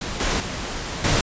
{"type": "noise with level steps", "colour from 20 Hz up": "pink", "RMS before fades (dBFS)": [-29, -22, -29, -19], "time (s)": [0.01, 1.21], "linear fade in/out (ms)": 5, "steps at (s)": [0.2, 0.4, 1.04], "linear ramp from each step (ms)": 2, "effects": ["resampled to 16000 Hz"]}